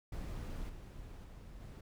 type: noise with level steps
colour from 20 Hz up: brown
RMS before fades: -42 / -49 / -51 / -49 dBFS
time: 0.12-1.81 s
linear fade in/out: 5 ms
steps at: 0.69 / 1.24 / 1.6 s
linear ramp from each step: 5 ms
effects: none